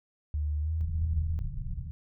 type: tone with pitch glide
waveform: sine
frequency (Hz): 74.9 to 80.28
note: D2 to E2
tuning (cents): +35 to -45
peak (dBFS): -27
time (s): 0.34-1.39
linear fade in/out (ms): 0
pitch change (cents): +120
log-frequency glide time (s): 0.61-0.71
type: low-pass noise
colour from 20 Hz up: pink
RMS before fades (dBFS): -35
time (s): 0.81-1.91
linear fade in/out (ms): 0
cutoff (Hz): 160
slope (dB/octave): 48
effects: none